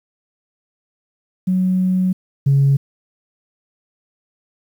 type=tone pair in turn; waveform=sine; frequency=185 / 138.59 Hz; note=F#3 / C#3; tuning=0 / 0 cents; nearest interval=perfect fourth; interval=500 cents; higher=first; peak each=-13 / -9 dBFS; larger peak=second; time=1.47-2.13 / 2.46-2.77 s; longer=first; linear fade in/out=10 ms; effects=tanh soft clip ceiling -7 dBFS + 8-bit